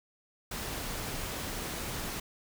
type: noise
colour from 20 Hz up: pink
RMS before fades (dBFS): -37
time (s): 0.51-2.2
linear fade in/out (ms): 5
effects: none